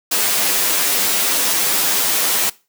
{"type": "noise with comb filter", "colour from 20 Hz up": "white", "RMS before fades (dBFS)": -17, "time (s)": [0.11, 2.5], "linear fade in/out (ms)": 10, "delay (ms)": 10, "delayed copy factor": 0.65, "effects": ["noise-tail reverb RT60 0.3 s tail -21 dB re dry", "high-pass 200 Hz 12 dB/octave"]}